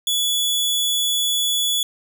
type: tone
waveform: sawtooth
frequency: 3420 Hz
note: A7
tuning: 50 cents flat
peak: -15 dBFS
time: 0.07-1.83 s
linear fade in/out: 2 ms
effects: none